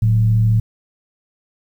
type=tone with frequency modulation; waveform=sine; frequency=110.8 Hz; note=A2; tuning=13 cents sharp; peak=-11 dBFS; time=0.02-0.6 s; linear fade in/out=5 ms; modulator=73.9 Hz; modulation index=0.36; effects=8-bit